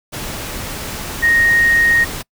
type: tone in noise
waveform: sine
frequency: 1864.7 Hz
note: A#6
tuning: in tune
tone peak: -10 dBFS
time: 1.22-2.05 s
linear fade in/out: 20 ms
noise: pink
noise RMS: -26 dBFS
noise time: 0.12-2.23 s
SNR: +13 dB
effects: noise-tail reverb RT60 0.1 s tail -26 dB re dry